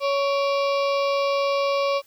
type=harmonic tone with a mistuned harmonic; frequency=558 Hz; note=C#5; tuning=11 cents sharp; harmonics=1 / 2 / 4 / 5 / 6 / 7 / 8 / 9 / 10; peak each=-21 / -26 / -32 / -37 / -41 / -39 / -39 / -39 / -43 dBFS; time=0-2.02 s; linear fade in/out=50 ms; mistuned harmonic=4; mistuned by=+90 cents; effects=white hiss -58 dBFS RMS until 2.06 s